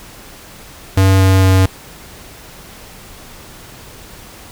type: tone with pitch steps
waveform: square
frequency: 95.6 / 94.99 / 94.39 Hz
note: G2 / F#2 / F#2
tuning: -43 / +46 / +35 cents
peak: -8 dBFS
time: 0.97-1.66 s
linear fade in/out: 5 ms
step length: 230 ms
effects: pink hiss -37 dBFS RMS until 4.51 s